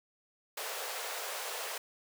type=high-pass noise; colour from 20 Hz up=pink; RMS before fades=-39 dBFS; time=0.57-1.78 s; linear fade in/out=5 ms; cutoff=440 Hz; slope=48 dB/octave; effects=none